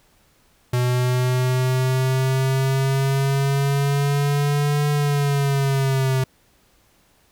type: exponential two-way sweep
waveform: square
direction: up then down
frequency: 123.47 to 146.83 to 130.6 Hz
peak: -18 dBFS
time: 0.73-6.24 s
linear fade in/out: 5 ms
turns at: 4.9 s
effects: pink hiss -59 dBFS RMS until 7.31 s